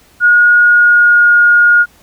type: tone with pitch glide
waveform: sine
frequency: 1442 to 1430.4 Hz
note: F#6 to F6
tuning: -45 to +41 cents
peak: -4 dBFS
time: 0.2-1.86 s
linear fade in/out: 50 ms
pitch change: -14 cents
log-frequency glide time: 0.59-1.31 s
effects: pink hiss -47 dBFS RMS until 2.02 s